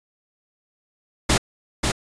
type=noise with echo; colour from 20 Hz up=pink; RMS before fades=-17 dBFS; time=1.29-1.38 s; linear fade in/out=10 ms; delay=540 ms; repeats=1; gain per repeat=-4 dB; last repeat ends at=1.92 s; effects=resampled to 22050 Hz